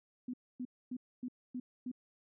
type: tone bursts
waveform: sine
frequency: 250 Hz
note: B3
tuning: 21 cents sharp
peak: -37 dBFS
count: 6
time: 0.28-1.916 s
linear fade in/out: 5 ms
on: 56 ms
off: 260 ms
effects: none